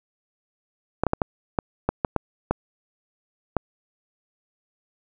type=clicks; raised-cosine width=1 ms; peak=-6 dBFS; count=10; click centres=1.036 / 1.067 / 1.134 / 1.218 / 1.588 / 1.89 / 2.048 / 2.163 / 2.51 / 3.567 s; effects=none